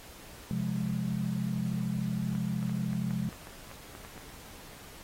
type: chord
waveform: sine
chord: F minor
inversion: second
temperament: equal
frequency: 130.81 / 174.61 / 207.7 Hz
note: C3 / F3 / Ab3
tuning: 0 / 0 / 0 cents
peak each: -34 / -33 / -33 dBFS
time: 0.51-3.29 s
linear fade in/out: 0 ms
type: clicks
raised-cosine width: 0.5 ms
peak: -31 dBFS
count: 11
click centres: 2.351 / 2.628 / 2.696 / 2.931 / 3.108 / 3.328 / 3.471 / 3.714 / 3.951 / 4.049 / 4.178 s
effects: pink hiss -50 dBFS RMS until 5.03 s + AAC 48 kbps